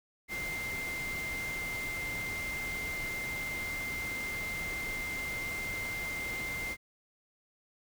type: tone in noise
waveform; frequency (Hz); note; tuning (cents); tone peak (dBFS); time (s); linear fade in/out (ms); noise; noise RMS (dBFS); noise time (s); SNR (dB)
sine; 2093; C7; 0; -35; 0.28-6.77; 50; pink; -42; 0.28-6.77; +4
effects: none